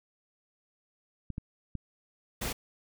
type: clicks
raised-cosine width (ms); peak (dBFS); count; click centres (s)
5; -24 / -23 / -23; 3; 1.303 / 1.381 / 1.753
type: noise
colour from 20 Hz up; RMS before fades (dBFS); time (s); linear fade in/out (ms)
pink; -34; 2.41-2.53; 10
effects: none